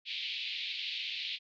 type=band-pass noise; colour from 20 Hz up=white; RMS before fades=-38 dBFS; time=0.05-1.39 s; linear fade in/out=50 ms; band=2300 to 4100 Hz; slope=48 dB/octave; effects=none